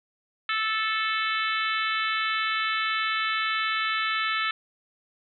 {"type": "harmonic tone", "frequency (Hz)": 438.4, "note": "A4", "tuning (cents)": -6, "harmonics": [3, 4, 5, 6, 7, 8, 9], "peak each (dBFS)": [-28, -30, -32, -34, -35, -36, -37], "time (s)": [0.49, 4.51], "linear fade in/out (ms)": 2, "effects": []}